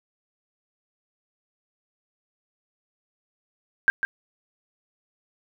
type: tone with echo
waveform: sine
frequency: 1591 Hz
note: G6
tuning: 25 cents sharp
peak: -13 dBFS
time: 3.88-3.9 s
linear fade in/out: 0 ms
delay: 150 ms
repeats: 1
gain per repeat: -8 dB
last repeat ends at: 4.05 s
effects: none